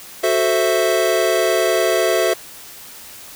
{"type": "chord", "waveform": "square", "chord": "F# half-diminished seventh", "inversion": "none", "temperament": "equal", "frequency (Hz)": [370, 440, 523.3, 659.3], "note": ["F#4", "A4", "C5", "E5"], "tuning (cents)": [0, 0, 0, 0], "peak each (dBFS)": [-21, -22, -23, -19], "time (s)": [0.23, 2.34], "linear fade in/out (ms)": 10, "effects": ["white hiss -38 dBFS RMS until 3.35 s"]}